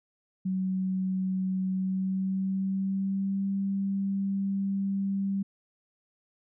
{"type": "tone with pitch glide", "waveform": "sine", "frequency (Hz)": [187.8, 196.11], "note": ["F#3", "G3"], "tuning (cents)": [26, 1], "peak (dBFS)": -26, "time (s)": [0.45, 5.43], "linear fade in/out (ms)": 10, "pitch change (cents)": 75, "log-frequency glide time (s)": [1.71, 3.47], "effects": []}